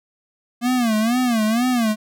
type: tone with vibrato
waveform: square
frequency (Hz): 233.3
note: A#3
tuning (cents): +2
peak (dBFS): -17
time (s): 0.61-1.96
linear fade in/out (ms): 50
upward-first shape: sine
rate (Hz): 2.1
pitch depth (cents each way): 150
effects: none